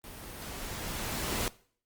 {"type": "noise with level ramp", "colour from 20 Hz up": "pink", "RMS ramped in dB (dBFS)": [-46, -31], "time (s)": [0.04, 1.48], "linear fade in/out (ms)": 0, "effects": ["noise-tail reverb RT60 0.5 s tail -20 dB re dry", "Opus 32 kbps"]}